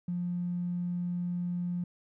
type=tone; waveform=triangle; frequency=176.2 Hz; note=F3; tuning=16 cents sharp; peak=-26 dBFS; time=0.08-1.84 s; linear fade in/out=5 ms; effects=tanh soft clip ceiling -28 dBFS